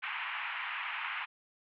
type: band-pass noise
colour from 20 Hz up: white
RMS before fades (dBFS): -38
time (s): 0.02-1.26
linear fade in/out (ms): 20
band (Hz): 860 to 2800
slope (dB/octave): 48
effects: none